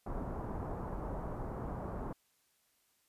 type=low-pass noise; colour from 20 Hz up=pink; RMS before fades=-40 dBFS; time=0.06-2.13 s; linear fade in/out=5 ms; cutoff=1100 Hz; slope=24 dB/octave; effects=white hiss -74 dBFS RMS until 3.08 s + resampled to 32000 Hz